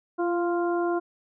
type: harmonic tone with a mistuned harmonic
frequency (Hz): 348.8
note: F4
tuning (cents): -2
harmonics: 1 / 2 / 3 / 4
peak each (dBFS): -24 / -30 / -34 / -36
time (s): 0.18-1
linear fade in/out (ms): 20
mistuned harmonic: 1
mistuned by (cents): -21
effects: none